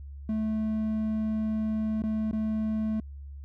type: tone with dropouts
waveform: triangle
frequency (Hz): 217.7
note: A3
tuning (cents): -18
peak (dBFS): -24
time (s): 0.29-3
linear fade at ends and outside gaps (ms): 2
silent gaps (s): 2.021-2.037 / 2.312-2.33
effects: added 70 Hz sine -39 dBFS peak until 3.44 s